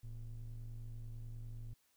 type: ring-modulated tone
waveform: triangle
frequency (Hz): 69.3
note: C#2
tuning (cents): 0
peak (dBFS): -38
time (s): 0.03-1.74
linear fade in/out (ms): 10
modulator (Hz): 44.6
effects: tanh soft clip ceiling -35 dBFS + white hiss -75 dBFS RMS until 1.96 s